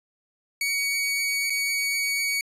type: tone with dropouts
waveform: sawtooth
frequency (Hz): 2248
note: C#7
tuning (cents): +24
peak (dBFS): -20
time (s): 0.61-2.41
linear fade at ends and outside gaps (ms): 2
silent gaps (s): 1.498-1.503
effects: resampled to 32000 Hz